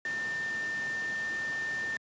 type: tone in noise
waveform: sine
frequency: 1800 Hz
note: A6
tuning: 39 cents sharp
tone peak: -31 dBFS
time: 0.05-1.97 s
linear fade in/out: 2 ms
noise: pink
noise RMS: -43 dBFS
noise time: 0.05-1.97 s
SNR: +9 dB
effects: high-pass 150 Hz 12 dB/octave + resampled to 16000 Hz